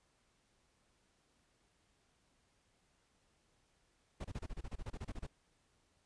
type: noise bursts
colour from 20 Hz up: brown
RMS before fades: -42 dBFS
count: 15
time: 4.2-5.268 s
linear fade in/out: 10 ms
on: 46 ms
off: 27 ms
effects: pink hiss -75 dBFS RMS until 6.05 s + resampled to 22050 Hz